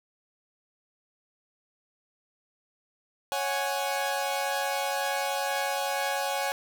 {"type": "chord", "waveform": "sawtooth", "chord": "C# suspended fourth", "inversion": "none", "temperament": "equal", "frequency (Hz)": [554.4, 740, 830.6], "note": ["C#5", "F#5", "G#5"], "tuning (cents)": [0, 0, 0], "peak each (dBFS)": [-28, -29, -27], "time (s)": [3.32, 6.52], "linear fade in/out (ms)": 0, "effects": []}